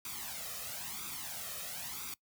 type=noise with flanger; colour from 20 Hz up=white; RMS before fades=-42 dBFS; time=0.05-2.14 s; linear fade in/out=2 ms; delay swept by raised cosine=0.83 to 1.63 ms; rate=1 Hz; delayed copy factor=+0.75; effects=noise-tail reverb RT60 0.1 s tail -22 dB re dry + high-pass 60 Hz 12 dB/octave